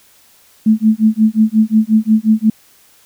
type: tone with tremolo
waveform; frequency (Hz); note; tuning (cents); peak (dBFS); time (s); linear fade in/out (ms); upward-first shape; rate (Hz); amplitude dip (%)
sine; 218.3; A3; -13; -5; 0.66-2.5; 5; sine; 5.6; 100
effects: white hiss -49 dBFS RMS until 3.05 s